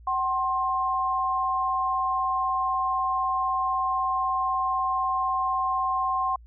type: tone pair together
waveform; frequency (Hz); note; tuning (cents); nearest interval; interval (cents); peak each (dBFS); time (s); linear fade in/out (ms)
sine; 756.1 / 1060; F#5 / C6; +37 / +22; tritone; 585; -28 / -24; 0.07-6.36; 5
effects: added 58 Hz sine -46 dBFS peak until 6.46 s